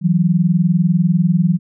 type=tone pair together; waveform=sine; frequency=164 / 184.08 Hz; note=E3 / F#3; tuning=-9 / -9 cents; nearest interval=major second; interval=200 cents; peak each=-14 dBFS; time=0.01-1.59 s; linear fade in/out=50 ms; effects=none